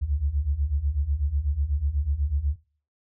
sine beating tone pair, 67 / 75.1 Hz, C2 / D2, +42 / +39 cents, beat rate 8.1 Hz, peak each -28 / -24 dBFS, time 0.01-2.56 s, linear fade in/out 20 ms, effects noise-tail reverb RT60 0.4 s tail -18 dB re dry

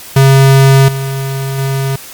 square tone with level steps, 135.4 Hz, C#3, 40 cents flat, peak -4 / -16 / -13 dBFS, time 0.16-1.96 s, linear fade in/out 5 ms, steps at 0.88 / 1.58 s, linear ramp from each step 5 ms, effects white hiss -31 dBFS RMS until 2.13 s + Opus 48 kbps

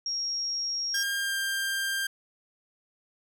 sine tone, 5588 Hz, F8, in tune, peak -28 dBFS, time 0.06-1.03 s, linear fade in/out 2 ms
sawtooth tone with pitch glide, 1608 to 1590.4 Hz, G6 to G6, +44 to +25 cents, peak -24 dBFS, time 0.94-2.07 s, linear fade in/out 5 ms, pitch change -19 cents, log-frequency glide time 1.14-1.38 s
effects none

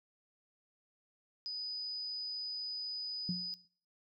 sine tone, 4978 Hz, D#8, in tune, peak -37 dBFS, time 1.46-3.54 s, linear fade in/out 0 ms
sine tone with exponential decay, 180 Hz, F#3, 47 cents flat, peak -31 dBFS, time 3.29-3.65 s, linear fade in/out 2 ms, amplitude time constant 78 ms
effects noise-tail reverb RT60 0.5 s tail -19 dB re dry

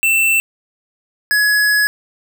square tone pair in turn, 2676 / 1685.8 Hz, E7 / G#6, +25 / +25 cents, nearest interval minor sixth, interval 800 cents, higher first, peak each -12 dBFS, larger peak neither, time 0.03-0.4 / 1.31-1.87 s, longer second, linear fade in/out 0 ms, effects none

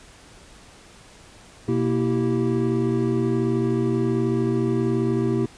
triangle tone cluster, 124.8 / 234.4 / 328.7 / 387.4 Hz, B2 / A#3 / E4 / G4, +19 / +10 / -5 / -20 cents, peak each -23 dBFS, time 1.68-5.46 s, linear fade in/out 5 ms, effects pink hiss -48 dBFS RMS until 5.57 s + resampled to 22050 Hz

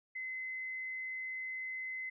sine tone, 2046 Hz, C7, 39 cents flat, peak -38 dBFS, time 0.15-2.1 s, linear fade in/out 10 ms, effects none

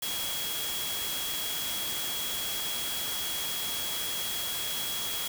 sine tone in noise, 3320 Hz, G#7, 1 cent flat, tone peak -35 dBFS, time 0.02-5.28 s, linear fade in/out 5 ms, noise white, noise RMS -34 dBFS, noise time 0.02-5.28 s, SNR -4 dB, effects none

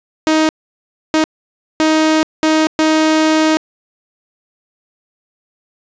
sawtooth tone bursts at uneven times, 313.8 Hz, D#4, 15 cents sharp, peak -6 dBFS, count 5, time 0.27-0.49 / 1.14-1.24 / 1.8-2.23 / 2.43-2.67 / 2.79-3.57 s, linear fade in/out 0 ms, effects resampled to 16000 Hz + 8-bit

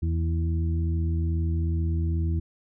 harmonic tone with a mistuned harmonic, 82.41 Hz, E2, in tune, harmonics 1 / 2 / 3 / 4, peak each -23 / -32 / -41 / -36 dBFS, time 0.02-2.4 s, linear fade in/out 10 ms, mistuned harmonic 3, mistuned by -43 cents, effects none

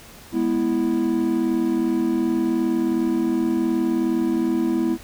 triangle chord, E major, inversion first, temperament equal, 207.7 / 246.9 / 329.6 Hz, G#3 / B3 / E4, 0 / 0 / 0 cents, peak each -25 / -21 / -19 dBFS, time 0.32-4.98 s, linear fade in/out 50 ms, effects pink hiss -44 dBFS RMS until 5.03 s

